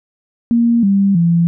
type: tone with pitch steps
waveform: sine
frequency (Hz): 234.3 / 197.5 / 169.4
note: A#3 / G3 / E3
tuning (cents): +9 / +13 / +48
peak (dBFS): -9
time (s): 0.51-1.47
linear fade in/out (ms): 0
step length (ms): 320
effects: none